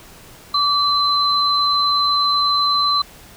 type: tone pair together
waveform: sine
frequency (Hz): 1160 / 4056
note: D6 / B7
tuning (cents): -22 / +45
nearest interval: octave + minor seventh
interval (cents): 2167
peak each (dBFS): -17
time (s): 0.54-3.02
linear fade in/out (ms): 5
effects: pink hiss -43 dBFS RMS until 3.36 s